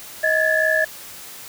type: tone cluster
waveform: sine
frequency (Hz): 632 / 1682 / 1746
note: D#5 / G#6 / A6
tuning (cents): +27 / +22 / -14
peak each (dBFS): -20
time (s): 0.23-0.85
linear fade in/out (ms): 10
effects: white hiss -38 dBFS RMS until 1.48 s